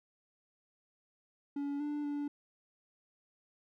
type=tone with pitch steps; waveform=triangle; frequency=284.1 / 294.3 / 289.6 Hz; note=C#4 / D4 / D4; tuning=+43 / +4 / -24 cents; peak=-32 dBFS; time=1.56-2.28 s; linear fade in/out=5 ms; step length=240 ms; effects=none